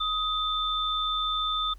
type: tone pair together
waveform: sine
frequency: 1256 / 3553 Hz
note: D#6 / A7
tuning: +16 / +16 cents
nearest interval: octave + tritone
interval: 1800 cents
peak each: -28 dBFS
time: 0-1.74 s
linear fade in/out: 10 ms
effects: added 45 Hz sine -43 dBFS peak until 1.78 s + pink hiss -63 dBFS RMS until 1.78 s